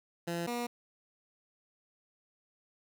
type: tone pair in turn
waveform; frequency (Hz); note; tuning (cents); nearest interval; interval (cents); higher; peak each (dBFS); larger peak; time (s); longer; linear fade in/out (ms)
15% pulse; 170.6 / 240.2; F3 / B3; -40 / -48; tritone; 592; second; -27 / -27; neither; 0.27-0.47 / 0.47-0.67; neither; 10
effects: none